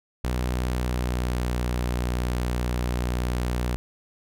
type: tone with pitch glide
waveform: sawtooth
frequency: 61.9 to 60.98 Hz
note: B1 to B1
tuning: +5 to -21 cents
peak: -20 dBFS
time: 0.24-3.76 s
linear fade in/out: 0 ms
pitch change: -26 cents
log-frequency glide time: 0.69-1.56 s
effects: none